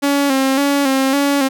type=tone with vibrato; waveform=sawtooth; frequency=274.7 Hz; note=C#4; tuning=16 cents flat; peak=-9 dBFS; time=0.02-1.49 s; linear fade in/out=20 ms; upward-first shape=square; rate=1.8 Hz; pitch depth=48 cents each way; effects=none